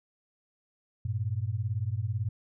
sine beating tone pair, 98 / 116 Hz, G2 / A#2, 0 / -8 cents, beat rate 18 Hz, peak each -31 dBFS, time 1.05-2.29 s, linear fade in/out 5 ms, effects none

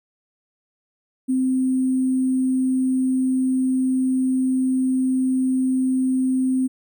sine tone with sample-and-hold, 259.2 Hz, C4, 16 cents flat, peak -17 dBFS, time 1.28-6.68 s, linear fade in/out 20 ms, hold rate 8820 Hz, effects none

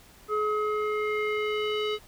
square tone with low-pass filter sweep, 424.3 Hz, G#4, 37 cents sharp, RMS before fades -28 dBFS, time 0.28-1.99 s, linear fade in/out 50 ms, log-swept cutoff 1200 to 3500 Hz, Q 3.2, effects pink hiss -54 dBFS RMS until 2.07 s

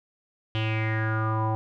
square tone with low-pass filter sweep, 110 Hz, A2, in tune, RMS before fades -26 dBFS, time 0.55-1.55 s, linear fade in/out 0 ms, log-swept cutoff 3100 to 860 Hz, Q 6.2, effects none

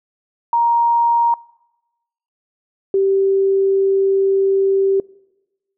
sine tone pair in turn, 938 / 389.3 Hz, A#5 / G4, +11 / -12 cents, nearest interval octave + minor third, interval 1523 cents, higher first, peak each -12 dBFS, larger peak neither, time 0.53-1.34 / 2.94-5 s, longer second, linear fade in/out 2 ms, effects noise-tail reverb RT60 1.0 s tail -23 dB re dry

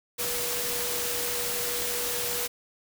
sine tone in noise, 483.2 Hz, B4, 38 cents flat, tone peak -36 dBFS, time 0.18-2.48 s, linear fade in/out 20 ms, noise white, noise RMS -30 dBFS, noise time 0.18-2.48 s, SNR -9 dB, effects none

